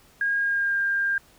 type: tone with pitch glide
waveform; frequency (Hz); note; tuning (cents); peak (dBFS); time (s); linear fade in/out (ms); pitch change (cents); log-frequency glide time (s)
sine; 1628 to 1600; G#6 to G6; -35 to +35; -21; 0.21-1.18; 2; -30; 0.39-0.79
effects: pink hiss -56 dBFS RMS until 1.38 s